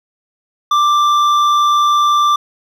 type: tone with hard clipping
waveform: triangle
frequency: 1179 Hz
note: D6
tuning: 6 cents sharp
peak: -11 dBFS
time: 0.71-2.36 s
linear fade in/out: 5 ms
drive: 11 dB
effects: none